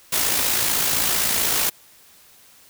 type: noise with amplitude modulation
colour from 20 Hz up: white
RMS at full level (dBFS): -19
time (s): 0.12-1.7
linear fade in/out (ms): 10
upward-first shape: sine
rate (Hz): 55.7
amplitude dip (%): 40
effects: white hiss -51 dBFS RMS until 2.69 s